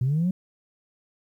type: linear sweep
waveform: sine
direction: up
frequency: 120.1 to 190 Hz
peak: -19 dBFS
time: 0.01-0.31 s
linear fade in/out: 5 ms
effects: tanh soft clip ceiling -17 dBFS + 10-bit